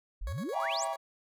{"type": "exponential sweep", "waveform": "sine", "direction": "up", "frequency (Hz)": [34.8, 8820], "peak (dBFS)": -33, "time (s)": [0.21, 0.85], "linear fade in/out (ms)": 10}
{"type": "tone with tremolo", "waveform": "20% pulse", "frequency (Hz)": 554.4, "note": "C#5", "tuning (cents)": 0, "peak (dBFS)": -37, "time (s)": [0.27, 0.96], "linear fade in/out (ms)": 2, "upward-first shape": "square", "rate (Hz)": 9.1, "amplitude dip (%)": 60}
{"type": "chord", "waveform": "triangle", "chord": "E diminished seventh", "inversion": "none", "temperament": "just", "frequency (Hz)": [659.3, 791.1, 949.3, 1139.2], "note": ["E5", "G5", "Bb5", "Db6"], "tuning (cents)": [0, 16, 31, 47], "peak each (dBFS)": [-33, -34, -36, -38], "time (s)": [0.52, 0.97], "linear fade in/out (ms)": 50}
{"effects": []}